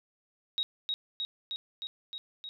sine tone with echo, 3790 Hz, A#7, 28 cents sharp, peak -27 dBFS, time 0.58-0.63 s, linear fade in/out 0 ms, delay 310 ms, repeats 6, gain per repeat -2 dB, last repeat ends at 2.49 s, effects none

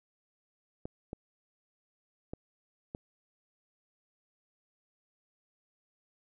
clicks, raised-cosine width 2 ms, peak -25 dBFS, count 4, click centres 0.855 / 1.131 / 2.335 / 2.949 s, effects none

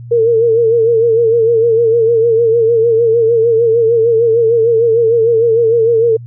sine tone with vibrato, 457.9 Hz, A#4, 31 cents flat, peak -7 dBFS, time 0.11-6.17 s, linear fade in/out 10 ms, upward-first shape sine, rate 6.6 Hz, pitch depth 63 cents each way, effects added 119 Hz sine -27 dBFS peak until 6.26 s

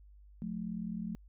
sine tone pair together, 178 / 217.6 Hz, F3 / A3, +33 / -19 cents, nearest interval minor third, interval 348 cents, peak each -39 / -38 dBFS, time 0.42-1.15 s, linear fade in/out 0 ms, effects added 50 Hz sine -54 dBFS peak until 1.28 s

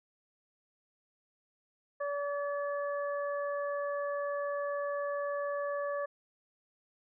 harmonic tone, 573 Hz, D5, 43 cents flat, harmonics 1 / 2 / 3, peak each -33 / -39 / -43 dBFS, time 2-6.06 s, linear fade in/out 10 ms, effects none

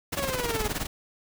pink noise with tremolo, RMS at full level -28 dBFS, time 0.12-0.87 s, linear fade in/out 10 ms, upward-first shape sine, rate 19 Hz, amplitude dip 80%
sawtooth exponential sweep, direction down, 570 to 415.3 Hz, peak -26 dBFS, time 0.17-0.68 s, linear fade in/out 2 ms
effects none

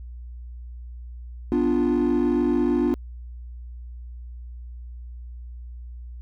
triangle chord, B diminished, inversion none, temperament equal, 246.9 / 293.7 / 349.2 Hz, B3 / D4 / F4, 0 / 0 / 0 cents, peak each -20 dBFS, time 1.52-2.94 s, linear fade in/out 0 ms, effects tanh soft clip ceiling -13 dBFS + added 60 Hz sine -35 dBFS peak until 6.21 s

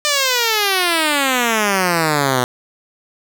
5% pulse exponential sweep, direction down, 603 to 122.3 Hz, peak -3 dBFS, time 0.05-2.44 s, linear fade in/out 0 ms, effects none

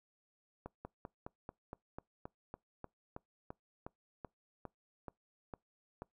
slowing click train, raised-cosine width 1 ms, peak -30 dBFS, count 18, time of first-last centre 0.66-6.02 s, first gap 190 ms, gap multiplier 1.06, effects noise-tail reverb RT60 0.2 s tail -26 dB re dry

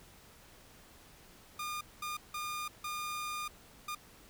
sawtooth tone bursts at uneven times, 1213 Hz, D#6, 44 cents flat, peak -33 dBFS, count 5, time 1.59-1.81 / 2.02-2.17 / 2.34-2.68 / 2.84-3.48 / 3.88-3.95 s, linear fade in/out 5 ms, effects pink hiss -58 dBFS RMS until 4.29 s

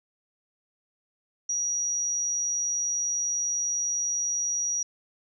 sine tone, 5770 Hz, F#8, 44 cents flat, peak -25 dBFS, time 1.49-4.83 s, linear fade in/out 5 ms, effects none

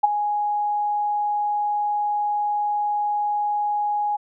sine tone with ADSR envelope, 830.6 Hz, G#5, in tune, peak -9 dBFS, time 0.03-4.17 s, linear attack 13 ms, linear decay 17 ms, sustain -11 dB, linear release 15 ms, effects none

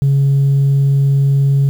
sine tone, 138.59 Hz, C#3, in tune, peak -7 dBFS, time 0.02-1.69 s, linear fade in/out 0 ms, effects tanh soft clip ceiling -7 dBFS + 7-bit

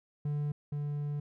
triangle tone pair in turn, 146.83 / 146.05 Hz, D3 / D3, 0 / -9 cents, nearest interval unison, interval 9 cents, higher first, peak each -28 / -30 dBFS, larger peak first, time 0.25-0.52 / 0.72-1.2 s, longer second, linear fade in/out 5 ms, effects none

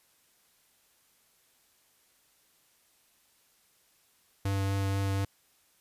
square tone with vibrato, 98 Hz, G2, in tune, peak -28 dBFS, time 4.45-5.25 s, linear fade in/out 5 ms, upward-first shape triangle, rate 4.1 Hz, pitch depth 11 cents each way, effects white hiss -67 dBFS RMS until 5.8 s + resampled to 32000 Hz

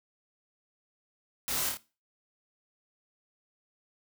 white noise with echo, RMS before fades -33 dBFS, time 1.48-1.69 s, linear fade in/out 0 ms, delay 27 ms, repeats 3, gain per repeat -3 dB, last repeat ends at 1.771 s, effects noise-tail reverb RT60 0.3 s tail -18 dB re dry

